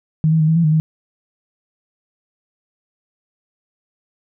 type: tone with pitch steps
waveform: sine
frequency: 157 / 160.6 / 155.5 / 160.8 / 168.3 / 153.9 / 157.7 Hz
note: D#3 / E3 / D#3 / E3 / E3 / D#3 / D#3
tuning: +16 / -45 / -1 / -43 / +36 / -19 / +24 cents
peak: -11 dBFS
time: 0.24-0.8 s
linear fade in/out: 0 ms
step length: 80 ms
effects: none